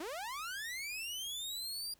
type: linear sweep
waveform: sawtooth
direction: up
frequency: 287.5 to 4831 Hz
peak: -36 dBFS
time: 0-1.94 s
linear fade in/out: 5 ms
effects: added 46 Hz sine -69 dBFS peak until 1.99 s + pink hiss -68 dBFS RMS until 1.99 s